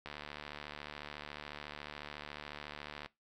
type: click train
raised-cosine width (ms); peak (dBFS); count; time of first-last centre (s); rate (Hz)
0.3; -27; 223; 0.06-3.06; 74
effects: noise-tail reverb RT60 0.2 s tail -20 dB re dry